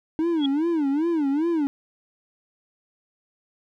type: tone with vibrato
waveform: triangle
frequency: 305.9 Hz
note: D#4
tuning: 29 cents flat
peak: -18 dBFS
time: 0.19-1.67 s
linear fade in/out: 0 ms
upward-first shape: sine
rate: 2.5 Hz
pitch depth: 200 cents each way
type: tone with exponential growth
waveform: sine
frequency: 3322 Hz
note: G#7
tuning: in tune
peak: -22 dBFS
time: 0.36-0.46 s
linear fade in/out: 5 ms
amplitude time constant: 20 ms
effects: none